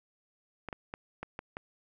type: clicks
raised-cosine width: 0.5 ms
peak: -23 dBFS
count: 6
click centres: 0.687 / 0.728 / 0.939 / 1.23 / 1.391 / 1.569 s
effects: none